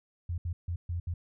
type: tone bursts at uneven times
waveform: sine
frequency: 86.4 Hz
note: F2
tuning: 18 cents flat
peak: -30 dBFS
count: 5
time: 0.29-0.38 / 0.45-0.53 / 0.68-0.76 / 0.89-1 / 1.07-1.14 s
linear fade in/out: 5 ms
effects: none